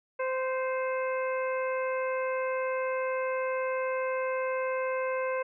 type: harmonic tone with a mistuned harmonic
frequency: 519 Hz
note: C5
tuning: 14 cents flat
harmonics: 1 / 2 / 3 / 4 / 5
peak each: -29 / -35 / -39 / -41 / -43 dBFS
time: 0.19-5.43 s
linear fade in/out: 10 ms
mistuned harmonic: 4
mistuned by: +26 cents
effects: none